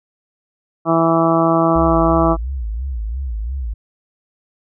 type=harmonic tone; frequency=164.81 Hz; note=E3; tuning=in tune; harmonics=1 / 2 / 3 / 4 / 5 / 6 / 7 / 8; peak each=-20 / -16 / -26 / -17 / -22 / -25 / -19 / -26 dBFS; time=0.85-2.37 s; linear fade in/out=50 ms
type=tone with vibrato; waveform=sine; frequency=60 Hz; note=B1; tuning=49 cents flat; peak=-20 dBFS; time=1.75-3.74 s; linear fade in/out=10 ms; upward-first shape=sine; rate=2.9 Hz; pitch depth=230 cents each way
effects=none